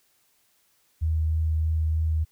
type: tone with vibrato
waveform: sine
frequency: 79.3 Hz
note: D#2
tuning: 33 cents sharp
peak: -21 dBFS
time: 1.01-2.25 s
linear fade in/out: 20 ms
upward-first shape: triangle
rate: 3.2 Hz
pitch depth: 14 cents each way
effects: white hiss -66 dBFS RMS until 2.31 s